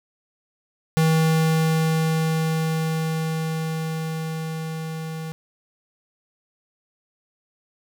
square tone with level ramp, 160.1 Hz, D#3, 50 cents sharp, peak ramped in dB -16 to -30 dBFS, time 0.97-5.32 s, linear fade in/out 0 ms, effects none

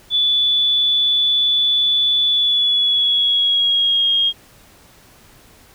sine tone with pitch glide, 3463 to 3250 Hz, A7 to G#7, -28 to -38 cents, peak -13 dBFS, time 0.1-4.33 s, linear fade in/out 50 ms, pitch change -110 cents, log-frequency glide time 2.24-4.1 s, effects pink hiss -48 dBFS RMS until 5.74 s

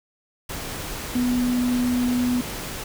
sine tone in noise, 246.8 Hz, B3, 1 cent flat, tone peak -19 dBFS, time 1.15-2.41 s, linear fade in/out 5 ms, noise pink, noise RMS -32 dBFS, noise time 0.49-2.84 s, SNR +10 dB, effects none

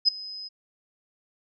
sine tone with ADSR envelope, 5050 Hz, D#8, 25 cents sharp, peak -13 dBFS, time 0.05-0.49 s, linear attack 33 ms, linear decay 6 ms, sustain -22 dB, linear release 21 ms, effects none

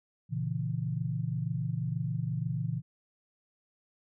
sine chord, A# diminished, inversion none, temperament equal, 116.54 / 138.59 / 164.81 Hz, A#2 / C#3 / E3, 0 / 0 / 0 cents, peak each -34 dBFS, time 0.29-2.82 s, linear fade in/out 50 ms, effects none

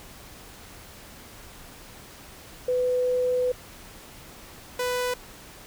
sine / sawtooth tone pair in turn, 499.9 / 496.4 Hz, B4 / B4, +21 / +9 cents, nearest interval unison, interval 12 cents, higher first, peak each -21 dBFS, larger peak neither, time 2.68-3.52 / 4.79-5.14 s, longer first, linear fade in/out 5 ms, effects pink hiss -46 dBFS RMS until 5.66 s

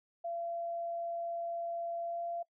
sine tone with pitch glide, 681 to 685.3 Hz, F5 to F5, -44 to -33 cents, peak -35 dBFS, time 0.24-2.43 s, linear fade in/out 10 ms, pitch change +11 cents, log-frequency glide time 2.04-2.21 s, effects noise-tail reverb RT60 0.1 s tail -22 dB re dry

